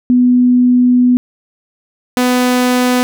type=tone pair in turn; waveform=sine / sawtooth; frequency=247.8 / 249.5 Hz; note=B3 / B3; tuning=+6 / +18 cents; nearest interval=unison; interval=12 cents; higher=second; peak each=-6 dBFS; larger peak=neither; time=0.1-1.17 / 2.17-3.03 s; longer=first; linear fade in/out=0 ms; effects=none

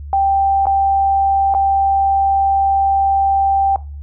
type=tone with dropouts; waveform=sine; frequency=785 Hz; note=G5; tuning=2 cents sharp; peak=-11 dBFS; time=0.13-3.76 s; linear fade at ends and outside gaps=1 ms; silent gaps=0.656-0.668 / 1.54-1.548 s; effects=noise-tail reverb RT60 0.3 s tail -18 dB re dry + added 72 Hz sine -27 dBFS peak until 4.02 s

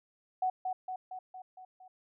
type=tone with echo; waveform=sine; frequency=744 Hz; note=F#5; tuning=9 cents sharp; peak=-27 dBFS; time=0.42-0.5 s; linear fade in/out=5 ms; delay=230 ms; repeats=6; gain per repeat=-4 dB; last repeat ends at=1.88 s; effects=none

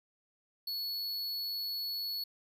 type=tone; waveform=square; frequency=4398 Hz; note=C#8; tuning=14 cents flat; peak=-35 dBFS; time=0.67-2.24 s; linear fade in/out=5 ms; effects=none

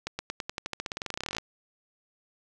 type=accelerating click train; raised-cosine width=0.2 ms; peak=-15 dBFS; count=26; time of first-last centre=0.07-1.383 s; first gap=120 ms; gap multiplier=0.92; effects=none

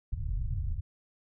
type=low-pass noise; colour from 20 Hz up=pink; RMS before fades=-32 dBFS; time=0.12-0.81 s; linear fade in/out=10 ms; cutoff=130 Hz; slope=48 dB/octave; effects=none

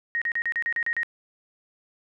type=tone bursts; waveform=sine; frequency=1871 Hz; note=A#6; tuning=6 cents sharp; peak=-23 dBFS; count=9; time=0.15-1.032 s; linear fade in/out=0 ms; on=66 ms; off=36 ms; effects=none

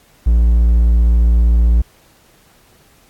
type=tone; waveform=triangle; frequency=57.7 Hz; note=A#1; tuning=17 cents flat; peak=-6 dBFS; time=0.26-1.82 s; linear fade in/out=10 ms; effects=pink hiss -51 dBFS RMS until 3.09 s + AAC 64 kbps

